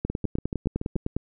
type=two click trains; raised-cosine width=3 ms; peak=-13 / -16 dBFS; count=12 / 7; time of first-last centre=0.05-1.166 / 0.1-0.957 s; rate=9.86 / 7 Hz; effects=none